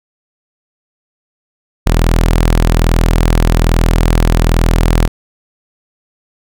sawtooth tone, 41.2 Hz, E1, in tune, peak -4 dBFS, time 1.86-5.08 s, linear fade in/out 10 ms, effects none

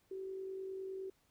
sine tone with amplitude modulation, 382.1 Hz, G4, 44 cents flat, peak -39 dBFS, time 0.11-1.1 s, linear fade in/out 5 ms, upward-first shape sine, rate 49.8 Hz, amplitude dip 35%, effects pink hiss -74 dBFS RMS until 1.3 s

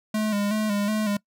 square tone with vibrato, 209.3 Hz, G#3, 14 cents sharp, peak -23 dBFS, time 0.14-1.17 s, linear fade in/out 5 ms, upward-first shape square, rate 2.7 Hz, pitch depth 47 cents each way, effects noise-tail reverb RT60 0.1 s tail -22 dB re dry

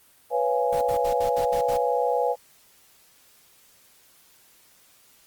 sine chord, C# dominant seventh, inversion third, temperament equal with one note detuned, 493.9 / 554.4 / 688.4 / 830.6 Hz, B4 / C#5 / E#5 / G#5, 0 / 0 / -25 / 0 cents, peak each -24 / -28 / -28 / -26 dBFS, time 0.3-2.36 s, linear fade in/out 50 ms
pink noise bursts, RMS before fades -37 dBFS, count 7, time 0.72-1.775 s, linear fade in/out 10 ms, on 95 ms, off 65 ms
effects white hiss -57 dBFS RMS until 5.26 s + Opus 32 kbps

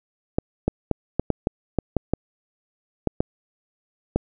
clicks, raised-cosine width 2 ms, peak -6 dBFS, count 12, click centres 0.385 / 0.68 / 0.913 / 1.196 / 1.303 / 1.471 / 1.787 / 1.967 / 2.136 / 3.073 / 3.205 / 4.16 s, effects none

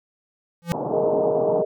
square tone with exponential growth, 170.4 Hz, F3, 42 cents flat, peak -16 dBFS, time 0.62-0.72 s, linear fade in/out 0 ms, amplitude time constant 21 ms
white band-pass noise, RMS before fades -27 dBFS, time 0.72-1.63 s, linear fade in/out 20 ms, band 120 to 900 Hz, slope 48 dB/octave
sine chord, Ab suspended second, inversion none, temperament equal with one note detuned, 415.3 / 463.5 / 622.3 Hz, Ab4 / Bb4 / Eb5, 0 / -10 / 0 cents, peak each -24 / -24 / -22 dBFS, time 0.92-1.65 s, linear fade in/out 10 ms
effects none

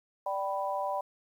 sine chord, G major, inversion second, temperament equal with one note detuned, 587.3 / 776.3 / 987.8 Hz, D5 / G5 / B5, 0 / -17 / 0 cents, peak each -34 dBFS, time 0.26-1.01 s, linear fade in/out 5 ms, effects 10-bit

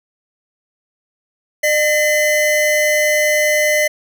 square tone pair together, 605 / 2035 Hz, D#5 / C7, -49 / -49 cents, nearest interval octave + major sixth, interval 2100 cents, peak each -16 dBFS, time 1.63-3.88 s, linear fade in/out 10 ms, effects none

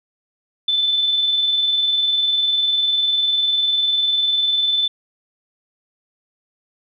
sine tone with tremolo, 3520 Hz, A7, in tune, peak -14 dBFS, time 0.68-4.88 s, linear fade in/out 5 ms, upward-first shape square, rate 20 Hz, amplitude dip 30%, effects none

